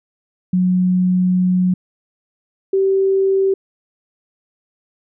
sine tone pair in turn, 182.5 / 386.7 Hz, F#3 / G4, -24 / -24 cents, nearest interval octave + minor second, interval 1300 cents, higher second, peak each -12 dBFS, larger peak neither, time 0.53-1.74 / 2.73-3.54 s, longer first, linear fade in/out 5 ms, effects none

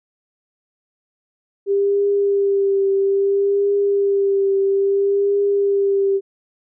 sine tone with vibrato, 397.1 Hz, G4, 22 cents sharp, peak -14 dBFS, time 1.66-6.21 s, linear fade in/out 50 ms, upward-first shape triangle, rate 0.6 Hz, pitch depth 28 cents each way, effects none

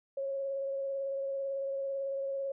sine tone with vibrato, 547 Hz, C#5, 23 cents flat, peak -32 dBFS, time 0.17-2.52 s, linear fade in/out 5 ms, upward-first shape sine, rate 18 Hz, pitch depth 19 cents each way, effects none

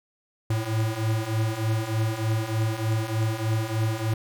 square beating tone pair, 108.7 / 112 Hz, A2 / A2, -21 / +31 cents, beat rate 3.3 Hz, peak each -29 / -26 dBFS, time 0.5-4.14 s, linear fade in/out 5 ms, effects none

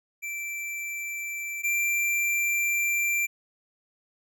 square tone pair in turn, 2339 / 2358 Hz, D7 / D7, -8 / +6 cents, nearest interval unison, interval 14 cents, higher second, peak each -32 / -24 dBFS, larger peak second, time 0.22-1.63 / 1.63-3.27 s, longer second, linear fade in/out 20 ms, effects none

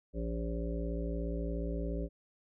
harmonic tone, 57 Hz, A#1, 38 cents flat, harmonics 1 / 3 / 5 / 7 / 9 / 10, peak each -35 / -40 / -42 / -43 / -45 / -45 dBFS, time 0.13-2.09 s, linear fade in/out 50 ms, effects none

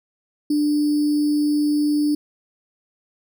sine tone with sample-and-hold, 296.2 Hz, D4, 15 cents sharp, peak -16 dBFS, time 0.5-2.15 s, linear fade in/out 5 ms, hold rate 4900 Hz, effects none

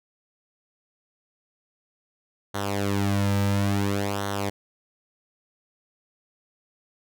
sawtooth tone with flanger, 100 Hz, G2, 35 cents sharp, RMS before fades -25 dBFS, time 2.54-4.5 s, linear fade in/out 10 ms, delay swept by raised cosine 0.4 to 2.8 ms, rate 0.58 Hz, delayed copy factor -0.7, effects none

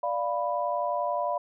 sine chord, B diminished, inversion first, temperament equal, 587.3 / 698.5 / 987.8 Hz, D5 / F5 / B5, 0 / 0 / 0 cents, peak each -30 dBFS, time 0.03-1.38 s, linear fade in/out 5 ms, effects none

